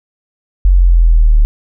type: linear sweep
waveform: sine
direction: down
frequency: 46.25 to 36.71 Hz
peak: -4 dBFS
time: 0.65-1.45 s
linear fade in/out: 0 ms
effects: none